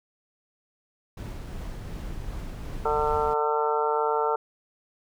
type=noise with tremolo; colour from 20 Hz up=brown; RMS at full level=-34 dBFS; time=1.17-3.34 s; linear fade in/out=5 ms; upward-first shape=triangle; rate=2.7 Hz; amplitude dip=25%
type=harmonic tone; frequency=149.8 Hz; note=D3; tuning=35 cents sharp; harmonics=3 / 4 / 5 / 6 / 7 / 8 / 9; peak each=-26 / -33 / -32 / -27 / -38 / -35 / -30 dBFS; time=2.85-4.36 s; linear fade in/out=5 ms
effects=none